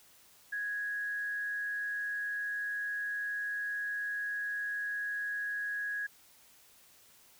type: tone with frequency modulation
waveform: sine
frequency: 1661.2 Hz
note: G#6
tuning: in tune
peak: -33 dBFS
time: 0.52-6.07 s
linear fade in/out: 10 ms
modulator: 159 Hz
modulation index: 0.23
effects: white hiss -61 dBFS RMS until 7.39 s